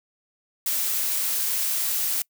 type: noise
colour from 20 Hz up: blue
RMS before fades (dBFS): -25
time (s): 0.66-2.22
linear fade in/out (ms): 2
effects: noise-tail reverb RT60 0.1 s tail -25 dB re dry